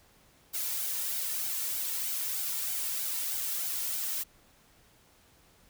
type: noise with flanger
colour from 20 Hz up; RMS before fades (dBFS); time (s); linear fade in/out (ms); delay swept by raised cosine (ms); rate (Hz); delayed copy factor
blue; -33; 0.53-4.24; 20; 1.3 to 2.24; 3.2; +0.55
effects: pink hiss -62 dBFS RMS until 5.69 s